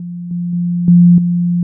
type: tone with level steps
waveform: sine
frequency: 174.61 Hz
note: F3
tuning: in tune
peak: -22 / -16 / -13 / -3 / -11 dBFS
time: 0-1.63 s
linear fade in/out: 2 ms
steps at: 0.31 / 0.53 / 0.88 / 1.18 s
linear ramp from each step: 2 ms
effects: none